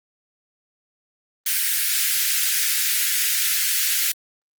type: high-pass noise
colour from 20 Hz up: white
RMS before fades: -21 dBFS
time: 1.46-4.12 s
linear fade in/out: 5 ms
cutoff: 1500 Hz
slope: 48 dB/octave
effects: Opus 24 kbps